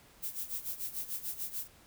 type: noise with tremolo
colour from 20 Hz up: violet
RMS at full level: -36 dBFS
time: 0.22-1.68 s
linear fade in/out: 20 ms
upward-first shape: sine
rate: 6.8 Hz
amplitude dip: 80%
effects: pink hiss -60 dBFS RMS until 1.86 s